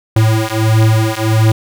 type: beating tone pair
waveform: square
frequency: 109.6 / 111.1 Hz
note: A2 / A2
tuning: -6 / +17 cents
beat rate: 1.5 Hz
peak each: -13 dBFS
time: 0.16-1.52 s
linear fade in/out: 5 ms
effects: none